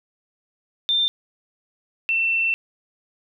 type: tone pair in turn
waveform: sine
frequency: 3588 / 2688 Hz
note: A7 / E7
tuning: +33 / +33 cents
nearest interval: perfect fourth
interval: 500 cents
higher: first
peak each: -17 / -18 dBFS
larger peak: first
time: 0.89-1.08 / 2.09-2.54 s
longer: second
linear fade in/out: 0 ms
effects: none